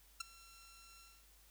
10% pulse tone with ADSR envelope, 1357 Hz, E6, 50 cents sharp, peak -28 dBFS, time 0.2-1.26 s, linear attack 8 ms, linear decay 10 ms, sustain -23 dB, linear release 250 ms, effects added 50 Hz sine -66 dBFS peak until 1.5 s + white hiss -67 dBFS RMS until 1.5 s

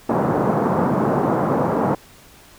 pink band-pass noise, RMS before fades -19 dBFS, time 0.09-1.95 s, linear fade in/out 5 ms, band 140 to 1100 Hz, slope 24 dB/octave, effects pink hiss -47 dBFS RMS until 2.58 s

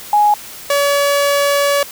sine / sawtooth tone pair in turn, 833 / 568.5 Hz, G#5 / C#5, +5 / +44 cents, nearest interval perfect fifth, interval 661 cents, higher first, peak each -8 dBFS, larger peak neither, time 0.13-0.34 / 0.7-1.83 s, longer second, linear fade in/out 2 ms, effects white hiss -33 dBFS RMS until 1.91 s

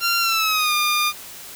15% pulse tone with pitch glide, 1380 to 1208.3 Hz, F6 to D6, -21 to +49 cents, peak -11 dBFS, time 0-1.13 s, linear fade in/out 50 ms, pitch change -230 cents, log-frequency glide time 0.2-0.74 s, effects white hiss -38 dBFS RMS until 1.55 s

